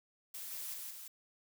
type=noise with echo; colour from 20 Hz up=blue; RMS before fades=-45 dBFS; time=0.34-0.74 s; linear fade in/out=5 ms; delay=170 ms; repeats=2; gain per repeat=-2 dB; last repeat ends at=1.08 s; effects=none